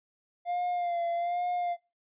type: tone with vibrato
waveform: triangle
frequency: 698.5 Hz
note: F5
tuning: in tune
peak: -26 dBFS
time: 0.45-1.77 s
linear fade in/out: 50 ms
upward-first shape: sine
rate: 1.2 Hz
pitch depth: 38 cents each way
effects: noise-tail reverb RT60 0.3 s tail -24 dB re dry + resampled to 8000 Hz